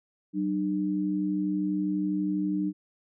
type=tone pair together; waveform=sine; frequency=189.87 / 302.1 Hz; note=F#3 / D4; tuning=+45 / +49 cents; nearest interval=minor sixth; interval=804 cents; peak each=-29 / -27 dBFS; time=0.33-2.73 s; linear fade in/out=50 ms; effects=none